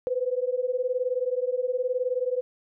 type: beating tone pair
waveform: sine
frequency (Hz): 493.9 / 512.9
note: B4 / C5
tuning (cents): 0 / -35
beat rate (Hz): 19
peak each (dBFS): -27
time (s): 0.07-2.41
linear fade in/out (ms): 0
effects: none